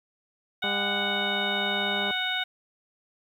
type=harmonic tone; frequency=740 Hz; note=F#5; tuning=in tune; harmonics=1 / 2 / 3 / 4 / 5; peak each=-35 / -31 / -33 / -34 / -30 dBFS; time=0.62-2.44 s; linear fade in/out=10 ms
type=click train; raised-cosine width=1 ms; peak=-21 dBFS; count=296; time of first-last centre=0.64-2.108 s; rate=201 Hz
effects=high-pass 60 Hz 12 dB/octave + 9-bit